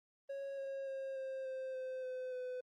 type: tone with pitch steps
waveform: triangle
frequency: 551 / 544 / 537.2 / 530.4 / 523.7 / 517.1 / 510.6 / 504.1 Hz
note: C#5 / C#5 / C5 / C5 / C5 / C5 / C5 / B4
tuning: -11 / -33 / +46 / +23 / +1 / -20 / -42 / +35 cents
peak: -38 dBFS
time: 0.29-2.61 s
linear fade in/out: 10 ms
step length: 290 ms
effects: Opus 32 kbps